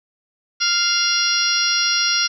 harmonic tone with a mistuned harmonic, 698.5 Hz, F5, in tune, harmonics 2 / 3 / 4 / 5 / 6 / 7 / 8, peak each -23 / -28 / -25 / -27 / -24 / -24 / -20 dBFS, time 0.6-2.28 s, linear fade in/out 20 ms, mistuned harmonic 5, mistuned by -44 cents, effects none

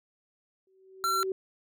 sine tone with exponential growth, 380.1 Hz, F#4, 47 cents sharp, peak -26 dBFS, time 0.67-1.32 s, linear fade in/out 2 ms, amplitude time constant 140 ms
square tone, 1359 Hz, F6, 48 cents flat, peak -26 dBFS, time 1.04-1.23 s, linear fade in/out 0 ms
effects none

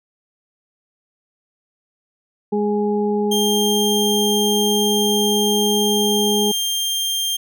harmonic tone, 207.7 Hz, G#3, in tune, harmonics 1 / 2 / 4, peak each -20 / -19 / -27 dBFS, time 2.52-6.52 s, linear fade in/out 10 ms
sawtooth tone, 3189 Hz, G7, 29 cents sharp, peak -16 dBFS, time 3.31-7.37 s, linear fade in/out 10 ms
effects none

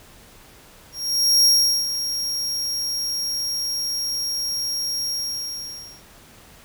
40% pulse tone with ADSR envelope, 5588 Hz, F8, in tune, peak -11 dBFS, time 0.92-6.03 s, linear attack 530 ms, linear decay 410 ms, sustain -11 dB, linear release 920 ms, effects pink hiss -48 dBFS RMS until 6.64 s

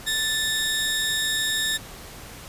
sawtooth tone pair together, 1760 / 3747 Hz, A6 / A#7, 0 / +8 cents, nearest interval octave + minor second, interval 1308 cents, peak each -22 dBFS, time 0.06-1.78 s, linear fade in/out 20 ms, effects pink hiss -41 dBFS RMS until 2.48 s + resampled to 32000 Hz

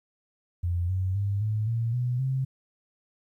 sine tone with pitch steps, 87.31 / 93.58 / 100.29 / 107.49 / 115.21 / 123.47 / 132.34 Hz, F2 / F#2 / G2 / A2 / A#2 / B2 / C3, 0 / +20 / +40 / -40 / -20 / 0 / +20 cents, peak -24 dBFS, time 0.63-2.45 s, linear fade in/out 10 ms, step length 260 ms, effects 11-bit

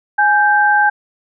sine tone pair together, 832.7 / 1568 Hz, G#5 / G6, +4 / 0 cents, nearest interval major seventh, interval 1096 cents, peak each -12 dBFS, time 0.18-0.9 s, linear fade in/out 10 ms, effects none

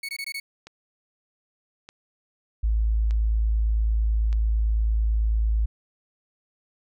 30% pulse tone bursts, 2217 Hz, C#7, in tune, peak -27 dBFS, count 5, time 0.03-0.4 s, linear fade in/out 5 ms, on 58 ms, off 20 ms
click train, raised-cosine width 0.2 ms, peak -25 dBFS, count 4, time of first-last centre 0.67-4.329 s, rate 0.82 Hz
sine tone, 54.5 Hz, A1, 16 cents flat, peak -19 dBFS, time 2.63-5.66 s, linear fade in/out 10 ms
effects none

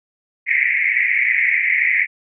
pink band-pass noise, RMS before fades -17 dBFS, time 0.46-2.07 s, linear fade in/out 50 ms, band 1900 to 2300 Hz, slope 96 dB/octave, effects none

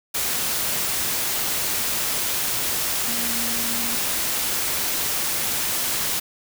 sine tone in noise, 233.1 Hz, A#3, in tune, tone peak -33 dBFS, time 3.07-3.96 s, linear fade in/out 10 ms, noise white, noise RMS -24 dBFS, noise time 0.14-6.2 s, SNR -12 dB, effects none

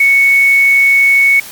sine tone with quantisation, 2217 Hz, C#7, in tune, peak -5 dBFS, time 0-1.4 s, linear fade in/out 5 ms, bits 5, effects white hiss -30 dBFS RMS until 1.51 s + MP3 96 kbps

